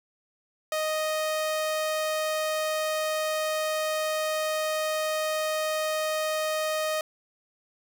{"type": "tone", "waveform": "sawtooth", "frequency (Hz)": 622.3, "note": "D#5", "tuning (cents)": 0, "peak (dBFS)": -22, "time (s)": [0.72, 7.01], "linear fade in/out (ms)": 2, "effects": []}